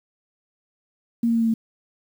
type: tone with pitch steps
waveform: sine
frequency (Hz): 233.1 / 231.1 / 229.1 / 227.1 / 225.2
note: A#3 / A#3 / A#3 / A#3 / A3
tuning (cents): 0 / -15 / -30 / -45 / +40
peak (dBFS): -17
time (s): 1.23-1.54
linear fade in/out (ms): 5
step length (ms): 62
effects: 8-bit